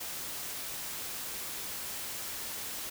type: noise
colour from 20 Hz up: white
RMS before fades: -39 dBFS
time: 0-2.9 s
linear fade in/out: 10 ms
effects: none